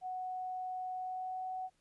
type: tone with pitch glide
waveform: sine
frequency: 740 to 746 Hz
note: F#5 to F#5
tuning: 0 to +14 cents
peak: -37 dBFS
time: 0.01-1.7 s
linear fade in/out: 50 ms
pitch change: +14 cents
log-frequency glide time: 0.94-1.46 s
effects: pink hiss -75 dBFS RMS until 1.8 s + resampled to 24000 Hz